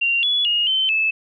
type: tone with pitch steps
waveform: sine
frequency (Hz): 2766 / 3407 / 2861 / 3080 / 2615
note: F7 / G#7 / F7 / G7 / E7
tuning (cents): -17 / +44 / +41 / -31 / -15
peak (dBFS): -16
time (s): 0.01-1.11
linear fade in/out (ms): 10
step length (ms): 220
effects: none